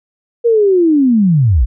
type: linear sweep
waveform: sine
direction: down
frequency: 478.8 to 46.48 Hz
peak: -7 dBFS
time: 0.44-1.66 s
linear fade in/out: 20 ms
effects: none